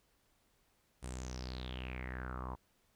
sawtooth tone with low-pass filter sweep, 63.1 Hz, B1, 38 cents sharp, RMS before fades -43 dBFS, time 1.02-2.56 s, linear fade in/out 20 ms, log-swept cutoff 9200 to 950 Hz, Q 6.9, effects pink hiss -74 dBFS RMS until 2.95 s

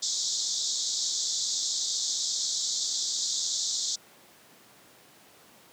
white band-pass noise, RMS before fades -30 dBFS, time 0.02-3.96 s, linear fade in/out 10 ms, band 3500 to 7500 Hz, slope 96 dB/octave, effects pink hiss -55 dBFS RMS until 5.72 s + high-pass 200 Hz 12 dB/octave

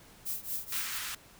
violet noise with tremolo, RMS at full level -33 dBFS, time 0.25-0.99 s, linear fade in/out 20 ms, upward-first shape triangle, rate 4.3 Hz, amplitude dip 95%
pink high-pass noise, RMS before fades -38 dBFS, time 0.72-1.15 s, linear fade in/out 5 ms, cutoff 1300 Hz, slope 24 dB/octave
effects pink hiss -56 dBFS RMS until 1.39 s

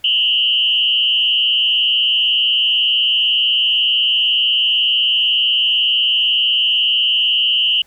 sine tone with frequency modulation, 2960 Hz, F#7, in tune, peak -12 dBFS, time 0.04-7.82 s, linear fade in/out 5 ms, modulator 122 Hz, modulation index 1.3, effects pink hiss -54 dBFS RMS until 7.86 s

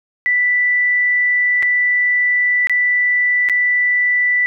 sine tone with dropouts, 1975.5 Hz, B6, in tune, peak -12 dBFS, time 0.26-4.46 s, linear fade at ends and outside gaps 0 ms, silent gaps 1.625-1.629 / 2.671-2.696 / 3.488-3.497 s, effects none

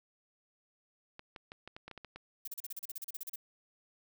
clicks, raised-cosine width 0.3 ms, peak -30 dBFS, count 10, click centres 1.194 / 1.362 / 1.519 / 1.676 / 1.765 / 1.88 / 1.913 / 1.977 / 2.047 / 2.16 s
violet noise bursts, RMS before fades -41 dBFS, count 15, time 2.45-3.359 s, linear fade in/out 5 ms, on 27 ms, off 36 ms
effects none

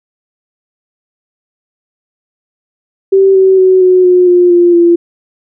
sine tone with pitch steps, 387.2 / 380.5 / 374 / 367.6 / 361.3 / 355.1 / 349 / 343 Hz, G4 / F#4 / F#4 / F#4 / F#4 / F4 / F4 / F4, -21 / +48 / +19 / -11 / -41 / +29 / -1 / -31 cents, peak -3 dBFS, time 3.12-4.96 s, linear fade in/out 10 ms, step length 230 ms, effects none

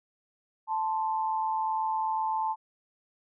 sine tone pair together, 878.6 / 1046.5 Hz, A5 / C6, -3 / 0 cents, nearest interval minor third, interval 303 cents, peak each -27 / -34 dBFS, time 0.67-2.56 s, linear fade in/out 50 ms, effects none

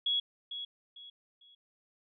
sine tone with echo, 3344 Hz, G#7, 11 cents sharp, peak -27 dBFS, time 0.06-0.2 s, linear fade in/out 5 ms, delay 450 ms, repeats 3, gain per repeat -10 dB, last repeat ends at 1.55 s, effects none

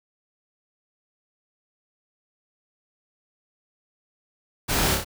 pink noise with echo, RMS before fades -24 dBFS, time 4.68-4.96 s, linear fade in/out 20 ms, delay 29 ms, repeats 3, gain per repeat -3 dB, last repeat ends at 5.047 s, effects none

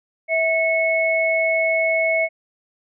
sine tone pair together, 650.9 / 2197 Hz, E5 / C#7, -22 / -16 cents, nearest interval octave + major sixth, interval 2106 cents, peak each -19 dBFS, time 0.28-2.29 s, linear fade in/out 50 ms, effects none

